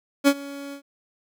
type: tone with ADSR envelope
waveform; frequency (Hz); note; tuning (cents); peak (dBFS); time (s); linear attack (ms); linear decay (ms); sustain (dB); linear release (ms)
30% pulse; 280.7; C#4; +22; -9; 0.24-0.82; 35; 59; -22; 90
effects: none